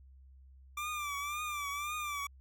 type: tone with vibrato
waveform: 25% pulse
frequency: 1177 Hz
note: D6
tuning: 3 cents sharp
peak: -32 dBFS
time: 0.77-2.27 s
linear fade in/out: 5 ms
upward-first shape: triangle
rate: 1.9 Hz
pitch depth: 83 cents each way
effects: added 66 Hz sine -54 dBFS peak until 2.4 s